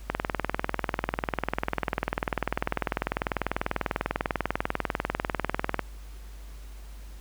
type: click train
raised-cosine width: 0.5 ms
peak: -10 dBFS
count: 116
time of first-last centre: 0.1-5.793 s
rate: 20.2 Hz
effects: added 50 Hz sine -40 dBFS peak until 7.2 s + pink hiss -54 dBFS RMS until 7.2 s